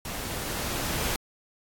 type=noise with level ramp; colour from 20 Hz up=pink; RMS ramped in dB=-35 to -28 dBFS; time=0.05-1.16 s; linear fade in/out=2 ms; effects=AAC 64 kbps